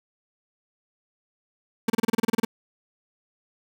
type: tone bursts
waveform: 35% pulse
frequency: 226.2 Hz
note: A3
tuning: 48 cents sharp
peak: -17 dBFS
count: 12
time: 1.88-2.45 s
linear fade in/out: 5 ms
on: 20 ms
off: 30 ms
effects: none